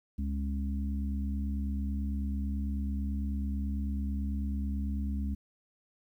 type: harmonic tone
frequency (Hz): 69.1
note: C#2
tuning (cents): -5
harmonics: 1 / 3 / 4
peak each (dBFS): -31 / -36 / -43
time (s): 0.18-5.35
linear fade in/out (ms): 10
effects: 11-bit